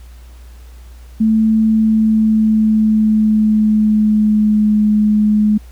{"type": "tone with pitch glide", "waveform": "sine", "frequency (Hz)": [220, 211.5], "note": ["A3", "G#3"], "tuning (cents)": [0, 32], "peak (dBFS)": -9, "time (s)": [1.2, 5.58], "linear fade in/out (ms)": 10, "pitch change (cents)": -68, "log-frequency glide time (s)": [1.67, 4.83], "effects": ["added 60 Hz sine -34 dBFS peak until 5.71 s", "pink hiss -49 dBFS RMS until 5.71 s"]}